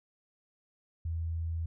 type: tone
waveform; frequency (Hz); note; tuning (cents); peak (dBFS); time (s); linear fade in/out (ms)
sine; 82.41; E2; 0; -31; 1.05-1.66; 5
effects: none